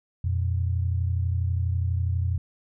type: tone pair together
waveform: sine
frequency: 87.29 / 119.5 Hz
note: F2 / A#2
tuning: 0 / +43 cents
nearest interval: perfect fourth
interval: 543 cents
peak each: -23 / -29 dBFS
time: 0.24-2.38 s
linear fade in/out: 5 ms
effects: none